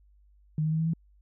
sine tone with pitch steps, 154.1 / 156.52 / 158.98 / 161.48 / 164.02 Hz, D#3 / D#3 / D#3 / E3 / E3, -16 / +11 / +38 / -35 / -8 cents, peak -24 dBFS, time 0.58-0.935 s, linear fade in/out 2 ms, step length 71 ms, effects added 50 Hz sine -57 dBFS peak until 1.21 s

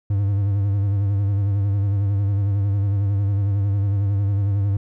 triangle tone with vibrato, 100 Hz, G2, 35 cents sharp, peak -15 dBFS, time 0.1-4.77 s, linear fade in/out 5 ms, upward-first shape sine, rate 11 Hz, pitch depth 49 cents each way, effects none

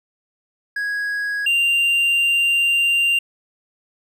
triangle tone pair in turn, 1658 / 2782 Hz, G#6 / F7, -3 / -7 cents, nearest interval major sixth, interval 896 cents, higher second, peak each -19 / -13 dBFS, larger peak second, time 0.76-1.46 / 1.46-3.19 s, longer second, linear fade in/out 5 ms, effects none

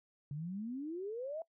sine exponential sweep, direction up, 138.59 to 670 Hz, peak -38 dBFS, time 0.31-1.42 s, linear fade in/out 2 ms, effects noise-tail reverb RT60 0.1 s tail -22 dB re dry

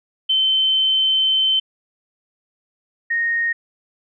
sine tone pair in turn, 3081 / 1858.1 Hz, G7 / A#6, -31 / -6 cents, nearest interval major sixth, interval 875 cents, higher first, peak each -14 / -17 dBFS, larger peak first, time 0.29-1.6 / 3.1-3.53 s, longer first, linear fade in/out 10 ms, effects none

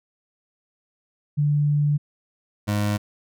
sine / 25% pulse tone pair in turn, 146.83 / 103.82 Hz, D3 / G#2, 0 / 0 cents, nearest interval tritone, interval 600 cents, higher first, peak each -17 dBFS, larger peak neither, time 1.37-1.98 / 2.67-2.98 s, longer first, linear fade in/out 20 ms, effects none

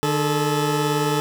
20% pulse tone pair together, 150.49 / 433.1 Hz, D3 / A4, +43 / -27 cents, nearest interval octave + tritone, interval 1830 cents, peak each -17 dBFS, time 0.03-1.2 s, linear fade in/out 0 ms, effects none

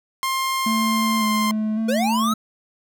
sawtooth tone with pitch glide, 1059 to 1050.5 Hz, C6 to C6, +21 to +7 cents, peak -17 dBFS, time 0.23-1.51 s, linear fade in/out 0 ms, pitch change -14 cents, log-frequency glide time 0.75-1.33 s
triangle tone with vibrato, 219.2 Hz, A3, 6 cents flat, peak -18 dBFS, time 0.66-2.34 s, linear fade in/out 5 ms, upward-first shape square, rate 0.9 Hz, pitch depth 27 cents each way
square linear sweep, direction up, 470 to 1318.5 Hz, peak -21 dBFS, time 1.88-2.34 s, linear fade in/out 10 ms
effects none

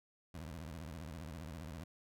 20% pulse tone with vibrato, 80 Hz, D#2, 49 cents sharp, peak -40 dBFS, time 0.34-1.84 s, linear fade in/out 5 ms, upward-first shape sine, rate 15 Hz, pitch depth 210 cents each way, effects none

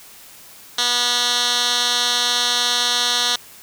10% pulse tone with band-pass filter, 243 Hz, B3, 28 cents flat, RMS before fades -19 dBFS, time 0.78-3.36 s, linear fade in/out 5 ms, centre 4300 Hz, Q 2, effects white hiss -43 dBFS RMS until 3.62 s

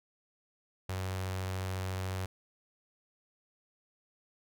sawtooth tone with notch filter, 94 Hz, F#2, 28 cents sharp, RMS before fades -36 dBFS, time 0.89-2.26 s, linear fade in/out 5 ms, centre 240 Hz, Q 0.98, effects none

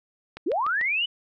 click train, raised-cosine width 0.3 ms, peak -21 dBFS, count 4, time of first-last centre 0.37-0.812 s, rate 6.78 Hz
sine linear sweep, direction up, 268.8 to 3025 Hz, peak -22 dBFS, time 0.46-1.06 s, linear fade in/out 10 ms
effects none

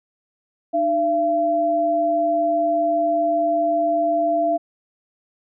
sine tone pair together, 303.3 / 678.1 Hz, D#4 / E5, -44 / +49 cents, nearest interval octave + major second, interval 1393 cents, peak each -25 / -17 dBFS, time 0.73-4.58 s, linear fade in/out 20 ms, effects none

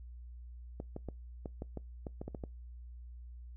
clicks, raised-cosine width 2 ms, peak -27 dBFS, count 11, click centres 0.801 / 0.964 / 1.087 / 1.458 / 1.621 / 1.773 / 2.068 / 2.215 / 2.28 / 2.348 / 2.438 s, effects noise-tail reverb RT60 0.2 s tail -24 dB re dry + added 60 Hz sine -46 dBFS peak until 3.56 s

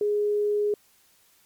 sine tone, 415.3 Hz, G#4, in tune, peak -21 dBFS, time 0.01-0.74 s, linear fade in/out 2 ms, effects white hiss -61 dBFS RMS until 1.45 s + MP3 96 kbps

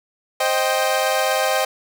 sawtooth chord, C minor, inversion none, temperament equal with one note detuned, 525.4 / 622.3 / 784 Hz, C5 / Eb5 / G5, +7 / 0 / 0 cents, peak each -18 dBFS, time 0.4-1.65 s, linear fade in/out 5 ms, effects none

